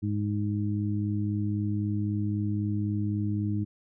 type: harmonic tone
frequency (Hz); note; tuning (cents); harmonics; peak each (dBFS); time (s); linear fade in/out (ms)
103.83; G#2; 0; 1 / 2 / 3; -28 / -31 / -33; 0.02-3.65; 20
effects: none